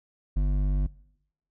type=tone with hard clipping; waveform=triangle; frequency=49 Hz; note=G1; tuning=in tune; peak=-23 dBFS; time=0.36-0.87 s; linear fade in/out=10 ms; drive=13 dB; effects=noise-tail reverb RT60 0.8 s tail -23 dB re dry